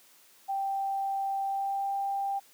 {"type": "tone with pitch glide", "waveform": "sine", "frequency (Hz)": [784, 791.3], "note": ["G5", "G5"], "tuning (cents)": [0, 16], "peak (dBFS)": -28, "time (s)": [0.48, 2.4], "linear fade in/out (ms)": 20, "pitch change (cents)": 16, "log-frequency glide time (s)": [1.44, 1.93], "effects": ["white hiss -59 dBFS RMS until 2.53 s", "high-pass 200 Hz 12 dB/octave"]}